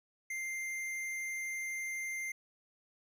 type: tone with hard clipping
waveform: triangle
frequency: 2096 Hz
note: C7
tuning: 2 cents sharp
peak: -38 dBFS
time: 0.3-2.32 s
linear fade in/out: 5 ms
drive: 15 dB
effects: none